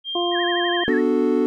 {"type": "tone with pitch glide", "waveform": "sine", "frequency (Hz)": [3193, 3162], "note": ["G7", "G7"], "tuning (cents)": [31, 14], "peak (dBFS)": -25, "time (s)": [0.04, 0.9], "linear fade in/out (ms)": 50, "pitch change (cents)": -17, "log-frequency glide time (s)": [0.38, 0.75]}
{"type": "harmonic tone", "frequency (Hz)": 349.2, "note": "F4", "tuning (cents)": 0, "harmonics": [1, 2, 3], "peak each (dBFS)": [-22, -25, -29], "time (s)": [0.15, 0.84], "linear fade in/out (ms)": 5}
{"type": "tone with vibrato", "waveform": "sine", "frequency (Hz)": 1769, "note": "A6", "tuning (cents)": 9, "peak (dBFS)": -25, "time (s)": [0.31, 1.02], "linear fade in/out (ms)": 50, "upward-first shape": "sine", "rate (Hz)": 12, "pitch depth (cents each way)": 120}
{"type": "chord", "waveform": "triangle", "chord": "B minor seventh", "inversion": "none", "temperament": "equal", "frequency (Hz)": [246.9, 293.7, 370, 440], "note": ["B3", "D4", "F#4", "A4"], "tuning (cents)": [0, 0, 0, 0], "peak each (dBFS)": -20, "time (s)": [0.88, 1.46], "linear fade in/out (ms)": 0}
{"effects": []}